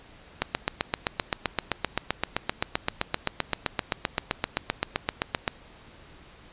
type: click train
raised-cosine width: 0.3 ms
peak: -7 dBFS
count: 40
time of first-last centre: 0.42-5.478 s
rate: 7.71 Hz
effects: pink hiss -51 dBFS RMS until 6.52 s + resampled to 8000 Hz